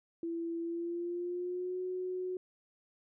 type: tone with pitch glide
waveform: sine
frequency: 334.8 to 367.2 Hz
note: E4 to F#4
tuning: +27 to -13 cents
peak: -34 dBFS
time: 0.23-2.37 s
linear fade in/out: 2 ms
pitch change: +160 cents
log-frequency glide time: 0.6-1.8 s
effects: none